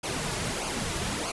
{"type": "noise with flanger", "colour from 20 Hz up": "pink", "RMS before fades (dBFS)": -31, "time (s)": [0.03, 1.32], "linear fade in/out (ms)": 10, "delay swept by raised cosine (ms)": [0.53, 3.93], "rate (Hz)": 1.6, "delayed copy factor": -0.65, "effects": ["resampled to 24000 Hz"]}